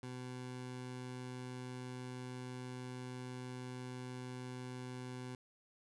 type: tone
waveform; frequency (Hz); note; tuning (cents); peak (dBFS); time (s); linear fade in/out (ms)
20% pulse; 126.2; B2; +38; -39; 0.03-5.35; 2
effects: resampled to 24000 Hz